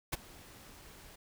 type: noise with ADSR envelope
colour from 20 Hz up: pink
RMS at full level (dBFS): -32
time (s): 0.12-1.16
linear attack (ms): 13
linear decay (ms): 23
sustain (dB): -22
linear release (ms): 9
effects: none